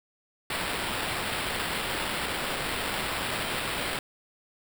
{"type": "noise with sample-and-hold", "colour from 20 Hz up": "violet", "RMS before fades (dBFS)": -31, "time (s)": [0.5, 3.99], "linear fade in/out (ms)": 2, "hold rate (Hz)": 6300, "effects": []}